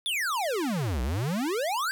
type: exponential two-way sweep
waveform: square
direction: down then up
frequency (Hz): 3631 to 58.27 to 1621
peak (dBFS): -27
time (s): 0.06-1.91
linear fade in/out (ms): 0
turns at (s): 1.02
effects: none